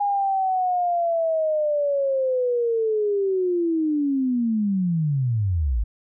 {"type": "linear sweep", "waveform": "sine", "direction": "down", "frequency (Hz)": [819, 49], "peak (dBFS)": -19, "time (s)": [0, 5.84], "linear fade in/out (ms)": 10, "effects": []}